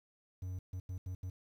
triangle tone bursts at uneven times, 92.1 Hz, F#2, 7 cents flat, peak -36 dBFS, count 5, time 0.42-0.59 / 0.73-0.8 / 0.89-0.98 / 1.06-1.15 / 1.23-1.3 s, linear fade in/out 5 ms, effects 11-bit

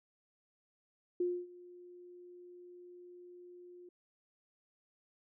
sine tone with ADSR envelope, 355.1 Hz, F4, 29 cents sharp, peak -29 dBFS, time 1.2-3.89 s, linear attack 5 ms, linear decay 260 ms, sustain -22 dB, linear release 4 ms, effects none

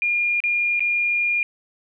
sine tone with dropouts, 2416 Hz, D7, 48 cents sharp, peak -18 dBFS, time 0.02-1.43 s, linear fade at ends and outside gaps 1 ms, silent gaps 0.403-0.438 / 0.795-0.805 s, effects none

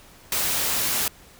white noise, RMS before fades -24 dBFS, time 0.32-1.08 s, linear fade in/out 2 ms, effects pink hiss -50 dBFS RMS until 1.39 s

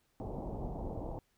pink low-pass noise, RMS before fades -40 dBFS, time 0.2-1.19 s, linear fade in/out 0 ms, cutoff 890 Hz, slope 48 dB/octave, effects pink hiss -75 dBFS RMS until 1.37 s

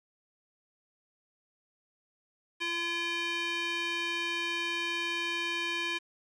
square tone with band-pass filter, 341.2 Hz, F4, 40 cents flat, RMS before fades -33 dBFS, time 2.6-5.99 s, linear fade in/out 20 ms, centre 2600 Hz, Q 2.3, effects resampled to 24000 Hz + 9-bit

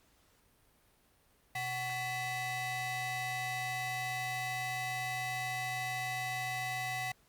35% pulse ring-modulated tone, 622.3 Hz, D#5, in tune, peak -30 dBFS, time 1.55-7.12 s, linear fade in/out 5 ms, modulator 1370 Hz, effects pink hiss -68 dBFS RMS until 7.28 s + Opus 48 kbps

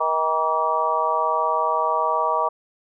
harmonic tone with a mistuned harmonic, 158.6 Hz, D#3, 33 cents sharp, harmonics 3 / 4 / 5 / 6 / 7, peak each -29 / -25 / -28 / -23 / -23 dBFS, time 0-2.49 s, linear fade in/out 10 ms, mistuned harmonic 7, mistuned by +60 cents, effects none

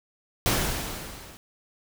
pink noise with level ramp, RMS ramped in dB -22 to -47 dBFS, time 0.46-1.37 s, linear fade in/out 0 ms, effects none

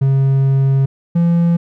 triangle tone pair in turn, 135.6 / 170.3 Hz, C#3 / F3, -38 / -43 cents, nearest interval major third, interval 395 cents, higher second, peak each -8 dBFS, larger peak neither, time 0.01-0.86 / 1.15-1.57 s, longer first, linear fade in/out 10 ms, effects none

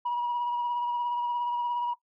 sine tone with vibrato, 963 Hz, B5, 44 cents flat, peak -25 dBFS, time 0.05-1.94 s, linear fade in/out 10 ms, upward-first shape sine, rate 17 Hz, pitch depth 18 cents each way, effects noise-tail reverb RT60 0.1 s tail -17 dB re dry + tanh soft clip ceiling -24 dBFS

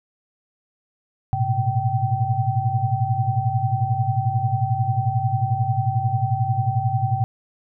sine tone cluster, 106.4 / 117.6 / 128.8 / 773 Hz, G#2 / A#2 / C3 / G5, +42 / +16 / -27 / -24 cents, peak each -24 dBFS, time 1.33-7.24 s, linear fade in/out 0 ms, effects none

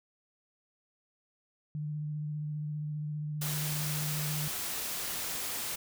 sine tone with vibrato, 150.4 Hz, D3, 42 cents sharp, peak -33 dBFS, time 1.75-4.48 s, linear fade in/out 0 ms, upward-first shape sine, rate 15 Hz, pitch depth 19 cents each way
white noise, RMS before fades -36 dBFS, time 3.41-5.76 s, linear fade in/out 10 ms
effects none

